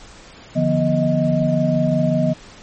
sine tone cluster, 147.9 / 173.3 / 243.5 / 627 Hz, D3 / F3 / B3 / D#5, +13 / -13 / -24 / +13 cents, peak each -20 dBFS, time 0.55-2.34 s, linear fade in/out 20 ms, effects pink hiss -42 dBFS RMS until 2.62 s + MP3 32 kbps

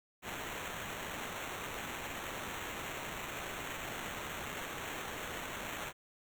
violet noise with sample-and-hold, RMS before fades -42 dBFS, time 0.22-5.93 s, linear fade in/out 50 ms, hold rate 4900 Hz, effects none

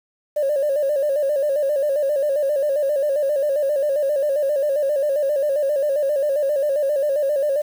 sine tone with vibrato, 571 Hz, D5, 49 cents flat, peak -16 dBFS, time 0.36-7.62 s, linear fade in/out 10 ms, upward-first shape square, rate 7.5 Hz, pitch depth 76 cents each way, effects tanh soft clip ceiling -13 dBFS + 7-bit

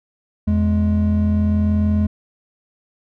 triangle tone pair together, 83.48 / 210 Hz, E2 / G#3, +22 / +19 cents, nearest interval octave + major third, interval 1597 cents, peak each -15 dBFS, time 0.47-2.07 s, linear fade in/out 10 ms, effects none

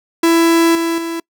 45% pulse tone with level steps, 332.7 Hz, E4, 16 cents sharp, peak -9 / -15 / -20 dBFS, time 0.23-1.2 s, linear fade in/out 5 ms, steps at 0.75 / 0.98 s, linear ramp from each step 2 ms, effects noise-tail reverb RT60 0.1 s tail -26 dB re dry

